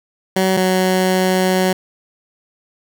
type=tone pair in turn; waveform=15% pulse; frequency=188.6 / 185.9 Hz; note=F#3 / F#3; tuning=+33 / +8 cents; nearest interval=unison; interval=25 cents; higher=first; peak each=-7 dBFS; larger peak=neither; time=0.36-0.57 / 0.57-1.73 s; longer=second; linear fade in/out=5 ms; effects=none